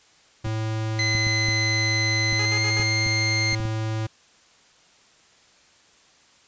square tone, 110 Hz, A2, in tune, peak -25 dBFS, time 0.44-4.07 s, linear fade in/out 10 ms
clicks, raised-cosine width 5 ms, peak -20 dBFS, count 10, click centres 0.466 / 1.151 / 1.269 / 1.486 / 2.327 / 2.798 / 3.065 / 3.528 / 3.602 / 3.653 s
25% pulse tone with pitch glide, 2044 to 2110 Hz, C7 to C7, -41 to +14 cents, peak -18 dBFS, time 0.99-3.55 s, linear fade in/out 2 ms, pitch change +55 cents, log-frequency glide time 2.36-2.63 s
10% pulse tone bursts, 418.1 Hz, G#4, 12 cents sharp, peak -23 dBFS, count 4, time 2.39-2.831 s, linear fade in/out 2 ms, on 66 ms, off 59 ms
effects white hiss -56 dBFS RMS until 6.47 s + resampled to 16000 Hz

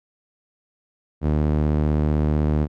sawtooth tone with band-pass filter, 75.8 Hz, D#2, 45 cents flat, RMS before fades -20 dBFS, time 1.21-2.68 s, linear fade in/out 50 ms, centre 200 Hz, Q 0.58, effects none

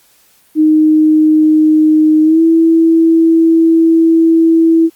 sine tone with pitch glide, 310 to 327.5 Hz, D#4 to E4, -6 to -11 cents, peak -5 dBFS, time 0.55-4.9 s, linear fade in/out 50 ms, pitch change +95 cents, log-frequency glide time 2.23-2.41 s, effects white hiss -50 dBFS RMS until 4.95 s + Opus 48 kbps

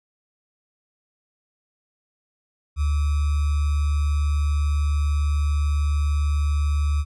sine tone with sample-and-hold, 73.5 Hz, D2, 2 cents sharp, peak -18 dBFS, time 2.76-7.05 s, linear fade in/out 50 ms, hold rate 1225 Hz, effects resampled to 24000 Hz

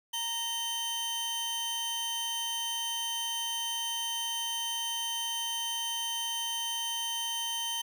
sawtooth tone pair together, 927 / 3088 Hz, A#5 / G7, -10 / -27 cents, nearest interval octave + major sixth, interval 2083 cents, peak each -35 / -29 dBFS, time 0.13-7.82 s, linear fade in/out 10 ms, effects none

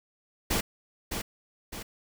pink noise with echo, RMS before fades -27 dBFS, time 0.5-0.61 s, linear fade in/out 10 ms, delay 610 ms, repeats 2, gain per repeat -6 dB, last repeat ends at 1.83 s, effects none

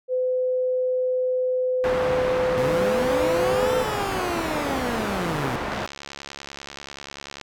sine tone, 508 Hz, B4, 49 cents sharp, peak -20 dBFS, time 0.08-3.86 s, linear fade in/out 50 ms
white low-pass noise, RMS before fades -28 dBFS, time 1.84-5.86 s, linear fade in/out 0 ms, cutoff 1200 Hz, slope 12 dB/octave
20% pulse linear two-way sweep, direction up then down, 116 to 452.4 to 116 Hz, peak -22 dBFS, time 2.57-5.56 s, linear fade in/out 5 ms, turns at 3.75 s
click train, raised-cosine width 0.2 ms, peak -18 dBFS, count 120, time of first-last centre 5.72-7.413 s, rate 70.3 Hz
effects none

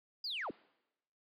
sine linear sweep, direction down, 5030 to 164.81 Hz, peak -36 dBFS, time 0.24-0.51 s, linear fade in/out 5 ms, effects noise-tail reverb RT60 0.9 s tail -24 dB re dry + tanh soft clip ceiling -32 dBFS

